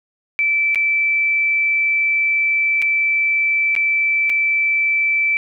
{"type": "tone with dropouts", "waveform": "sine", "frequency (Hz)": 2323, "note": "D7", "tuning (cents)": -20, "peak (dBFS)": -14, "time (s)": [0.39, 5.37], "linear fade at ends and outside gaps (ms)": 0, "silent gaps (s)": [[0.747, 0.757], [2.818, 2.823], [3.752, 3.763], [4.296, 4.3]], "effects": []}